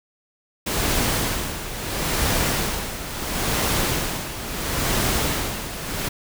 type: noise with tremolo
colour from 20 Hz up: pink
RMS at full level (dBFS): -21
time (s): 0.66-6.09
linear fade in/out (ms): 10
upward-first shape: sine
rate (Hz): 0.74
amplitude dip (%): 70
effects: none